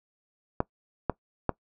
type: clicks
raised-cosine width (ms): 1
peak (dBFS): -10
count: 3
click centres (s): 0.604 / 1.097 / 1.493
effects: noise-tail reverb RT60 0.1 s tail -21 dB re dry